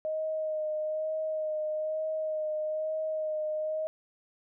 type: tone with vibrato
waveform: sine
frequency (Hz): 622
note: D#5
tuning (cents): -1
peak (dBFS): -29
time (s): 0.05-3.87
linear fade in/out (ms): 0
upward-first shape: sine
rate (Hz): 1.1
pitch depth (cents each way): 19
effects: none